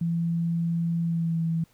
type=tone with pitch glide; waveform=sine; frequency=168.1 to 164.36 Hz; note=E3 to E3; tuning=+34 to -5 cents; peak=-23 dBFS; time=0.01-1.64 s; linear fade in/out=5 ms; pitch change=-39 cents; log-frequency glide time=1.02-1.42 s; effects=pink hiss -63 dBFS RMS until 1.73 s